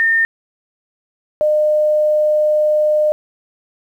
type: tone pair in turn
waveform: sine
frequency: 1818 / 606.7 Hz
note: A#6 / D#5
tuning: -44 / -44 cents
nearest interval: octave + perfect fifth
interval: 1900 cents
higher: first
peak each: -11 dBFS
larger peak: neither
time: 0-0.25 / 1.41-3.12 s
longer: second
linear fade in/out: 0 ms
effects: 8-bit